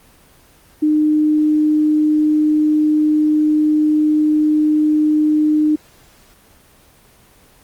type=tone; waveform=sine; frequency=304.7 Hz; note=D#4; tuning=36 cents flat; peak=-11 dBFS; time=0.82-5.76 s; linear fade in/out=10 ms; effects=pink hiss -49 dBFS RMS until 7.63 s + Opus 24 kbps